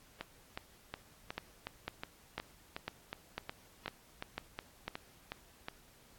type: two click trains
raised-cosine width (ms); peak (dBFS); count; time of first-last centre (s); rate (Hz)
0.3; -23 / -21; 16 / 8; 0.21-5.684 / 1.38-4.88; 2.74 / 2
effects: pink hiss -62 dBFS RMS until 6.18 s + AAC 64 kbps